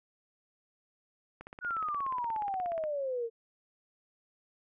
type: click train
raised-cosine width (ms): 0.5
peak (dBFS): -30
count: 25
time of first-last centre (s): 1.41-2.839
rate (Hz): 16.8
type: exponential sweep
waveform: sine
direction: down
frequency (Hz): 1484 to 450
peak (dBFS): -31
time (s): 1.61-3.3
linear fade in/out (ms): 50
effects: none